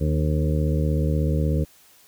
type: harmonic tone with a mistuned harmonic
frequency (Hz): 76.4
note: D#2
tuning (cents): -31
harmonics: 1 / 2 / 3 / 4 / 5 / 6 / 7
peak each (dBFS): -22 / -23 / -31 / -31 / -36 / -32 / -33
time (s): 0-1.65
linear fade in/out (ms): 20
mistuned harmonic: 4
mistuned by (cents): -20
effects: white hiss -54 dBFS RMS until 2.07 s